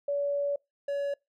sine / triangle tone pair in turn, 570 / 565.7 Hz, C#5 / C#5, +48 / +35 cents, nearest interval unison, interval 13 cents, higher first, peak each -26 dBFS, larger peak neither, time 0.08-0.56 / 0.88-1.14 s, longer first, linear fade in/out 5 ms, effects noise-tail reverb RT60 0.2 s tail -25 dB re dry

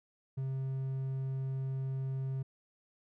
triangle tone, 133.3 Hz, C3, 33 cents sharp, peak -31 dBFS, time 0.37-2.43 s, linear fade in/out 10 ms, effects none

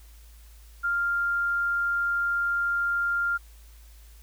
sine tone, 1396.9 Hz, F6, in tune, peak -23 dBFS, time 0.83-3.38 s, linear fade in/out 20 ms, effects added 55 Hz sine -47 dBFS peak until 4.22 s + white hiss -58 dBFS RMS until 4.22 s

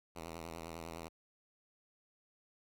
5% pulse tone with vibrato, 82.7 Hz, E2, 6 cents sharp, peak -33 dBFS, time 0.15-1.09 s, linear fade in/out 20 ms, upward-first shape sine, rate 9.9 Hz, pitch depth 68 cents each way, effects none

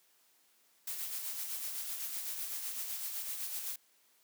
blue noise with tremolo, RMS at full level -38 dBFS, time 0.87-3.76 s, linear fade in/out 5 ms, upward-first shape sine, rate 7.9 Hz, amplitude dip 40%, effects white hiss -69 dBFS RMS until 4.23 s + high-pass 200 Hz 12 dB/octave

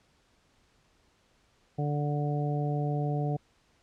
harmonic tone, 146.6 Hz, D3, 3 cents flat, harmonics 1 / 2 / 3 / 4 / 5, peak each -28 / -37 / -37 / -40 / -37 dBFS, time 1.78-3.37 s, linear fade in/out 10 ms, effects pink hiss -67 dBFS RMS until 3.82 s + low-pass 7000 Hz 12 dB/octave

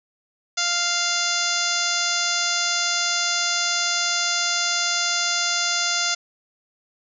harmonic tone with a mistuned harmonic, 697 Hz, F5, 4 cents flat, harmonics 1 / 2 / 3 / 4 / 5 / 6 / 7 / 8 / 9 / 10, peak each -33 / -27 / -30 / -32 / -29 / -31 / -27 / -33 / -28 / -30 dBFS, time 0.57-6.15 s, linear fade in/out 10 ms, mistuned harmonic 8, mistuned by -26 cents, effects none

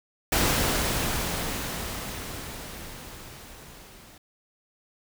pink noise with level ramp, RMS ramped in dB -22 to -50 dBFS, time 0.32-4.18 s, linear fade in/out 5 ms, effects none

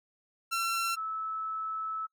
sawtooth / sine tone pair in turn, 1354 / 1304.8 Hz, E6 / E6, +46 / -18 cents, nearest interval minor second, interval 64 cents, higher first, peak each -25 / -32 dBFS, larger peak first, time 0.51-0.96 / 0.96-2.07 s, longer second, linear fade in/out 20 ms, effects noise-tail reverb RT60 0.1 s tail -24 dB re dry

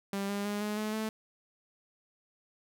sawtooth tone with pitch steps, 198 / 201.9 / 205.9 / 210 / 214.2 / 218.4 Hz, G3 / G#3 / G#3 / G#3 / A3 / A3, +18 / -49 / -15 / +19 / -46 / -13 cents, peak -28 dBFS, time 0.13-1.09 s, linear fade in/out 2 ms, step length 160 ms, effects none

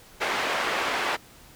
white band-pass noise, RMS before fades -27 dBFS, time 0.2-1.17 s, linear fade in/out 20 ms, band 360 to 2000 Hz, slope 12 dB/octave, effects pink hiss -51 dBFS RMS until 1.55 s

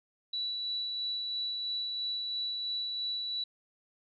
sine tone with tremolo, 3941 Hz, B7, 4 cents flat, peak -31 dBFS, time 0.33-3.44 s, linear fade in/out 5 ms, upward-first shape sine, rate 3 Hz, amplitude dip 25%, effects none

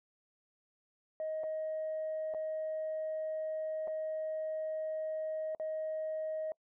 sine tone with dropouts, 628 Hz, D#5, 16 cents sharp, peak -33 dBFS, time 1.2-6.52 s, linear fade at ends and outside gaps 1 ms, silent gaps 1.435-1.439 / 2.339-2.346 / 3.874-3.879 / 5.549-5.598 s, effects noise-tail reverb RT60 0.1 s tail -26 dB re dry + tanh soft clip ceiling -31 dBFS

